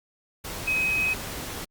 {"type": "tone in noise", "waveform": "sine", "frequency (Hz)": 2532, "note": "D#7", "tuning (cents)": 30, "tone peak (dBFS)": -22, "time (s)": [0.67, 1.14], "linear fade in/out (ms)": 10, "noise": "pink", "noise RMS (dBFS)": -35, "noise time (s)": [0.44, 1.65], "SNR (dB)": 10, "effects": ["Opus 48 kbps"]}